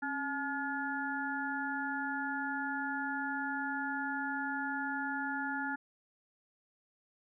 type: harmonic tone with a mistuned harmonic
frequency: 284.9 Hz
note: C#4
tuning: 48 cents sharp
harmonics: 1 / 3 / 5 / 6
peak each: -39 / -39 / -38 / -40 dBFS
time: 0.02-5.76 s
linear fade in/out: 10 ms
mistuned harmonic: 1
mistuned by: -81 cents
effects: none